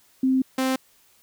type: tone pair in turn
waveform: sine / sawtooth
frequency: 261.6 / 261.6 Hz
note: C4 / C4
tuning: 0 / 0 cents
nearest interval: unison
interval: 0 cents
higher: neither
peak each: -17 dBFS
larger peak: neither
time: 0.23-0.42 / 0.58-0.76 s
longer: first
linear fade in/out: 5 ms
effects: white hiss -59 dBFS RMS until 1.22 s